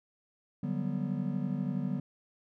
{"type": "chord", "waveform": "triangle", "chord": "G major seventh", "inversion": "second", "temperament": "just", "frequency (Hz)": [147, 183.75, 196, 245], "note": ["D3", "F#3", "G3", "B3"], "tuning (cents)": [2, -12, 0, -14], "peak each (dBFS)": -34, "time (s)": [0.63, 2], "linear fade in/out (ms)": 5, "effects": []}